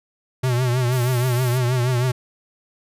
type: tone with vibrato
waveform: square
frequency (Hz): 124.8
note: B2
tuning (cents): +19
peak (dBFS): -18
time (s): 0.43-2.12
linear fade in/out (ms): 10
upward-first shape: triangle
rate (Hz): 6.3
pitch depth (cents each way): 92
type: noise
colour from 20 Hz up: blue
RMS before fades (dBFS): -34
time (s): 0.91-1.59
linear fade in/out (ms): 20
effects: resampled to 32000 Hz